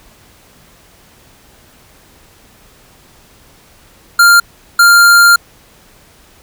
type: tone bursts at uneven times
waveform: square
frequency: 1396.9 Hz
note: F6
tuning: in tune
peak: -4 dBFS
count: 2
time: 4.19-4.4 / 4.79-5.36 s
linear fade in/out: 5 ms
effects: pink hiss -45 dBFS RMS until 6.42 s